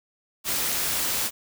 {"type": "noise", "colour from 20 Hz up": "white", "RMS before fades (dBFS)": -26, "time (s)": [0.44, 1.31], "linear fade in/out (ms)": 50, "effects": []}